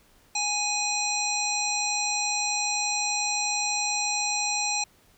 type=harmonic tone with a mistuned harmonic; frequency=830.6 Hz; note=G#5; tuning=in tune; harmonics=1 / 3 / 5 / 7 / 9; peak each=-31 / -31 / -31 / -31 / -31 dBFS; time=0.35-4.84 s; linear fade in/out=5 ms; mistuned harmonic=5; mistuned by=-15 cents; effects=pink hiss -60 dBFS RMS until 5.17 s